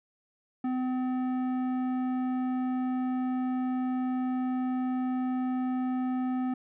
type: tone with tanh clipping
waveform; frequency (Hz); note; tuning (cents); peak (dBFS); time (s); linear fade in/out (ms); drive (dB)
sine; 254.9; C4; -45; -29; 0.64-6.54; 5; 12
effects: none